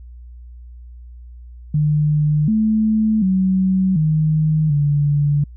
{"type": "tone with pitch steps", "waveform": "sine", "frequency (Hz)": [150.3, 217.6, 188.2, 155.4, 145.2], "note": ["D3", "A3", "F#3", "D#3", "D3"], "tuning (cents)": [40, -19, 30, -2, -19], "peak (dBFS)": -13, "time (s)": [1.74, 5.44], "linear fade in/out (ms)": 5, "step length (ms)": 740, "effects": ["added 60 Hz sine -35 dBFS peak until 5.56 s"]}